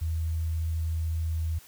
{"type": "tone", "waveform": "sine", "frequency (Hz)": 80.9, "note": "E2", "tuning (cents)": -32, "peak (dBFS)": -26, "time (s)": [0.01, 1.59], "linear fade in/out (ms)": 10, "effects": ["white hiss -53 dBFS RMS until 1.67 s"]}